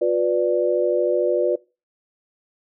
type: chord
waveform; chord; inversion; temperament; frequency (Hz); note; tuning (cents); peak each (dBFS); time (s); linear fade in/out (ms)
sine; B diminished; second; equal with one note detuned; 358.2 / 493.9 / 587.3; F4 / B4 / D5; +44 / 0 / 0; -21; 0.01-1.56; 10
effects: noise-tail reverb RT60 0.3 s tail -23 dB re dry